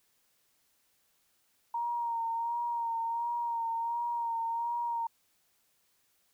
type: tone with vibrato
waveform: sine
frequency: 932.3 Hz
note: A#5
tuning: in tune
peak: -30 dBFS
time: 1.74-5.07 s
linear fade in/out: 5 ms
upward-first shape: sine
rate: 1.4 Hz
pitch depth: 33 cents each way
effects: white hiss -72 dBFS RMS until 6.33 s